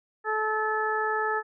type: harmonic tone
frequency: 433.2 Hz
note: A4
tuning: 27 cents flat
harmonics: 1 / 2 / 3 / 4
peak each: -30 / -30 / -30 / -30 dBFS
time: 0.24-1.43 s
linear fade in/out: 50 ms
effects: none